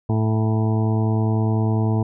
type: harmonic tone with a mistuned harmonic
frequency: 110 Hz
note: A2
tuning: in tune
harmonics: 1 / 2 / 3 / 4 / 6 / 7 / 8 / 9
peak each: -18 / -24 / -28 / -30 / -34 / -35 / -36 / -37 dBFS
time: 0.09-2.03 s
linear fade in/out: 5 ms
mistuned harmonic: 9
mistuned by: -28 cents
effects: none